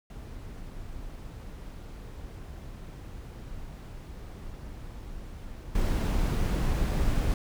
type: noise with level steps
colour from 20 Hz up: brown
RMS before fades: -41 / -26 dBFS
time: 0.1-7.34 s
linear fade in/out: 2 ms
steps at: 5.75 s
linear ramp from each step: 2 ms
effects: none

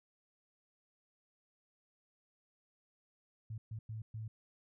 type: tone bursts at uneven times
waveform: sine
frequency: 110 Hz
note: A2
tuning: in tune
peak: -40 dBFS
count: 4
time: 3.5-3.58 / 3.71-3.79 / 3.89-4.02 / 4.14-4.28 s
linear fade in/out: 5 ms
effects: none

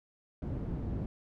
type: low-pass noise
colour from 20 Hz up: white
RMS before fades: -36 dBFS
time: 0.42-1.06 s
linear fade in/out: 2 ms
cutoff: 180 Hz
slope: 12 dB/octave
effects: none

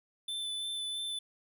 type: tone with vibrato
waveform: square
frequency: 3520 Hz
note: A7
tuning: in tune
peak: -35 dBFS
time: 0.28-1.19 s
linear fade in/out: 5 ms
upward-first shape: sine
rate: 3 Hz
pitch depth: 13 cents each way
effects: none

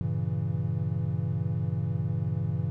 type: chord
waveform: triangle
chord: G diminished seventh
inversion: none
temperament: equal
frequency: 98 / 116.54 / 138.59 / 164.81 Hz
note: G2 / Bb2 / Db3 / Fb3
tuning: 0 / 0 / 0 / 0 cents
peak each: -30 dBFS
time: 0.01-2.7 s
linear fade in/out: 0 ms
effects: none

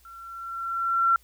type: tone with level ramp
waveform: sine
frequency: 1359 Hz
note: F6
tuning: 48 cents flat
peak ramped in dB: -43 to -16 dBFS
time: 0.05-1.16 s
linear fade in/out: 2 ms
effects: added 58 Hz sine -58 dBFS peak until 1.23 s + white hiss -61 dBFS RMS until 1.23 s

